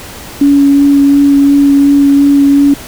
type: tone with vibrato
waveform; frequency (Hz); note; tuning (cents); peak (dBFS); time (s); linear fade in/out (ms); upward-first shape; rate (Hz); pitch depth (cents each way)
sine; 281.7; C#4; +28; -3; 0.41-2.74; 5; sine; 2.8; 11
effects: pink hiss -28 dBFS RMS until 2.87 s